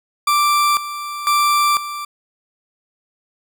40% pulse tone with tremolo, 1174.7 Hz, D6, in tune, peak -12 dBFS, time 0.27-2.05 s, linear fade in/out 5 ms, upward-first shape square, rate 1 Hz, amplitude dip 75%, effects none

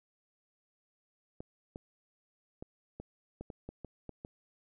clicks, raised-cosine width 2 ms, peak -29 dBFS, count 10, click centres 1.405 / 1.759 / 2.625 / 3 / 3.41 / 3.502 / 3.69 / 3.847 / 4.093 / 4.249 s, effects none

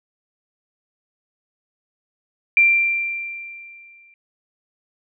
sine tone with exponential decay, 2364 Hz, D7, 11 cents sharp, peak -9 dBFS, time 2.57-4.14 s, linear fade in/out 1 ms, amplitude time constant 340 ms, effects none

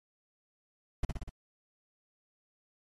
brown noise with echo, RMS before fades -26 dBFS, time 1.03-1.05 s, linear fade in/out 5 ms, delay 61 ms, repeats 4, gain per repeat -3 dB, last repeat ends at 1.294 s, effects AAC 32 kbps

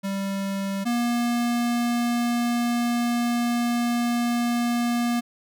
square tone pair in turn, 196 / 238.6 Hz, G3 / A#3, 0 / +41 cents, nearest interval minor third, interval 341 cents, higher second, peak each -26 / -22 dBFS, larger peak second, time 0.03-0.85 / 0.85-5.21 s, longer second, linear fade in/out 20 ms, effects none

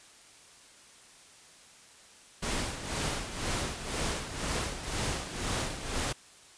pink noise with tremolo, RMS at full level -31 dBFS, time 2.42-6.13 s, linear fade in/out 10 ms, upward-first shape sine, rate 2 Hz, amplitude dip 65%, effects white hiss -55 dBFS RMS until 6.57 s + resampled to 22050 Hz

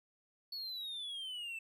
triangle exponential sweep, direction down, 4453 to 2637 Hz, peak -39 dBFS, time 0.52-1.59 s, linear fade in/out 5 ms, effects none

